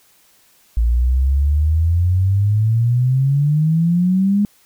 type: exponential sweep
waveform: sine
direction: up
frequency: 56.2 to 207.7 Hz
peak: -12 dBFS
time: 0.77-4.45 s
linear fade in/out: 0 ms
effects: white hiss -54 dBFS RMS until 4.65 s